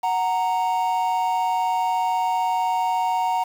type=tone pair together; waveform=triangle; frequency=740 / 929 Hz; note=F#5 / A#5; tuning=0 / -6 cents; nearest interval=major third; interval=394 cents; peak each=-21 / -20 dBFS; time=0.03-3.44 s; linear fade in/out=10 ms; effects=7-bit